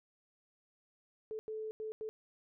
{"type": "tone bursts at uneven times", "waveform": "sine", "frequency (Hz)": 435.4, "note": "A4", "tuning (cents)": -18, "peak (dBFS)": -38, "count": 4, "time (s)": [[1.31, 1.39], [1.48, 1.71], [1.8, 1.92], [2.01, 2.09]], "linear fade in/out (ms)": 0, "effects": []}